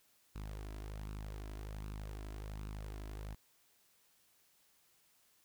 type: tone with flanger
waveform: sawtooth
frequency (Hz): 51.91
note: G#1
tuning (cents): 0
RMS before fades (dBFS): -45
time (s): 0.35-3.35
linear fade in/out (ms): 10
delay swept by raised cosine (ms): 0.75 to 3.05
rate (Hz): 1.3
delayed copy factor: +0.5
effects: white hiss -71 dBFS RMS until 5.44 s